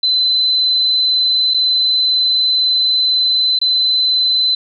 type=tone with dropouts; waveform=sine; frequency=4039 Hz; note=B7; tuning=38 cents sharp; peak=-11 dBFS; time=0.03-4.55 s; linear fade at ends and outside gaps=5 ms; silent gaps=1.538-1.543 / 3.59-3.614 s; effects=none